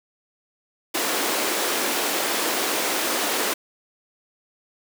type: high-pass noise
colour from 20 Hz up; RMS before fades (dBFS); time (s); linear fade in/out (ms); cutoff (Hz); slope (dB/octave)
pink; -24; 0.94-3.54; 10; 290; 24
effects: none